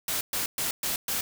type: noise bursts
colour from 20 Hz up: white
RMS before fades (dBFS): -29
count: 5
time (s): 0.08-1.21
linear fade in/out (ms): 2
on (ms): 130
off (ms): 120
effects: none